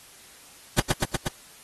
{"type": "noise with echo", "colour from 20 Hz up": "pink", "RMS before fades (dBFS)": -17, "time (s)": [0.78, 0.8], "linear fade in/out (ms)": 5, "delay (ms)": 120, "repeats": 4, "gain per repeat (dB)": -2, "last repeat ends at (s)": 1.28, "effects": ["white hiss -50 dBFS RMS until 1.63 s", "AAC 32 kbps"]}